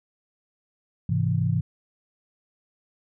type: chord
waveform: sine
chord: Ab augmented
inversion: none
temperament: equal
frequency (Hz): 103.83 / 130.81 / 164.81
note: Ab2 / C3 / E3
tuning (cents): 0 / 0 / 0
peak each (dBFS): -25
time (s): 1.09-1.61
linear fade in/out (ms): 5
effects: none